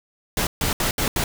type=noise bursts at uneven times; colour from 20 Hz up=pink; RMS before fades=-22 dBFS; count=5; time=0.37-0.47 / 0.61-0.73 / 0.8-0.91 / 0.98-1.08 / 1.16-1.24 s; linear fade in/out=2 ms; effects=none